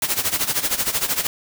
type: noise with tremolo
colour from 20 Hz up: white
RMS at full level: -19 dBFS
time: 0.02-1.27 s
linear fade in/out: 2 ms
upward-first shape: sine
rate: 13 Hz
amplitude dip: 80%
effects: none